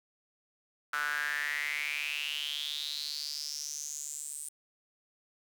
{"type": "tone with high-pass filter sweep", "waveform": "sawtooth", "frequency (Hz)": 147.3, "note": "D3", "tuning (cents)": 6, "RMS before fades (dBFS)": -36, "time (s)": [0.93, 4.49], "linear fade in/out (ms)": 5, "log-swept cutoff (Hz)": [1400, 8900], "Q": 7.6, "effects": []}